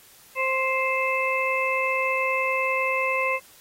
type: harmonic tone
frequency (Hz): 525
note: C5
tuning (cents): +6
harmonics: 1 / 2 / 4 / 5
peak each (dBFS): -27 / -27 / -27 / -27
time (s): 0.35-3.4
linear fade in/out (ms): 50
effects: white hiss -52 dBFS RMS until 3.6 s + AAC 48 kbps